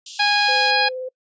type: high-pass noise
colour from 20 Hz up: pink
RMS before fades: -35 dBFS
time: 0.06-0.71 s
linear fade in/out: 5 ms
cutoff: 2800 Hz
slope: 96 dB/octave
type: harmonic tone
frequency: 824 Hz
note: G#5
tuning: 14 cents flat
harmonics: 1 / 2 / 3 / 4 / 5 / 6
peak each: -20 / -21 / -22 / -26 / -23 / -26 dBFS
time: 0.19-0.89 s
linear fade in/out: 10 ms
type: tone with vibrato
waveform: sine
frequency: 512 Hz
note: C5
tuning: 38 cents flat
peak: -26 dBFS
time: 0.48-1.09 s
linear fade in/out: 10 ms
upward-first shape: sine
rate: 19 Hz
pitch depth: 13 cents each way
effects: noise-tail reverb RT60 0.1 s tail -26 dB re dry + resampled to 16000 Hz